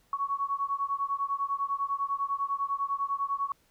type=beating tone pair; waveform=sine; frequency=1110 / 1120 Hz; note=C#6 / C#6; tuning=+2 / +18 cents; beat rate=10 Hz; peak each=-31 dBFS; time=0.13-3.52 s; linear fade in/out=2 ms; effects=pink hiss -67 dBFS RMS until 3.7 s